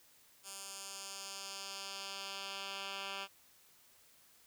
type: tone with band-pass filter sweep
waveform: 10% pulse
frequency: 196 Hz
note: G3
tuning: in tune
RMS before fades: -45 dBFS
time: 0.43-3.28 s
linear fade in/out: 50 ms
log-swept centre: 8600 to 2700 Hz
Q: 1.2
effects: white hiss -65 dBFS RMS until 4.46 s